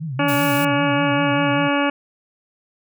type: tone with vibrato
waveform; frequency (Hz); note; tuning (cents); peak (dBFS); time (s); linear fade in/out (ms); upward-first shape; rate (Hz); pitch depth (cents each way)
sine; 143.6; D3; -39; -24; 0-1.69; 20; triangle; 5.1; 270
type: harmonic tone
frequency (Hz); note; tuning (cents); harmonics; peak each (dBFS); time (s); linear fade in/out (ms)
284.9; C#4; +48; 1 / 2 / 3 / 4 / 5 / 6 / 8 / 9 / 10; -20 / -23 / -25 / -26 / -27 / -28 / -29 / -30 / -30; 0.19-1.9; 5
type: noise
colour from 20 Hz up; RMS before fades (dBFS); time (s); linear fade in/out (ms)
blue; -30; 0.28-0.65; 5
effects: none